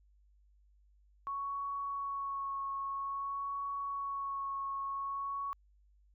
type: tone with vibrato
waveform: sine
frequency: 1108.7 Hz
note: C#6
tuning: in tune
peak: -35 dBFS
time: 1.27-5.53 s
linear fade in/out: 0 ms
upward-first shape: sine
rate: 0.51 Hz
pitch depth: 15 cents each way
effects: added 50 Hz sine -63 dBFS peak until 6.14 s